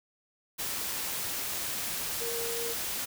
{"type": "tone in noise", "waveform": "sine", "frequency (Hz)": 466.2, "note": "A#4", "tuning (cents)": 0, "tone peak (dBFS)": -35, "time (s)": [2.2, 2.74], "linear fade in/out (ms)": 20, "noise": "white", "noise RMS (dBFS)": -34, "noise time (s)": [0.58, 3.06], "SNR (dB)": -4, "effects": []}